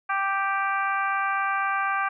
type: harmonic tone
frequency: 392 Hz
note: G4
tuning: in tune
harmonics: 2 / 3 / 4 / 5 / 6 / 7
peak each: -29 / -26 / -28 / -38 / -34 / -44 dBFS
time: 0.09-2.09 s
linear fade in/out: 10 ms
effects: none